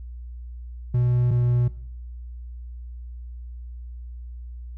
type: tone pair in turn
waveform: triangle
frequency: 122.7 / 121.78 Hz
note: B2 / B2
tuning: -11 / -24 cents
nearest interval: unison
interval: 13 cents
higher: first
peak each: -16 dBFS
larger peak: neither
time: 0.94-1.31 / 1.31-1.68 s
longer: neither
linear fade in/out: 5 ms
effects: noise-tail reverb RT60 0.6 s tail -18 dB re dry + added 60 Hz sine -34 dBFS peak until 4.77 s